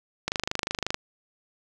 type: click train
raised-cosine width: 0.2 ms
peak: -9 dBFS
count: 18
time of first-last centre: 0.28-0.944 s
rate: 25.6 Hz
effects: none